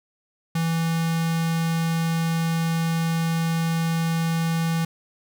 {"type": "tone with notch filter", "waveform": "square", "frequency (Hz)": 164.81, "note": "E3", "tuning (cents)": 0, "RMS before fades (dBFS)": -23, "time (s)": [0.55, 4.85], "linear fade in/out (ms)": 5, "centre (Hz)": 440, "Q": 1.5, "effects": []}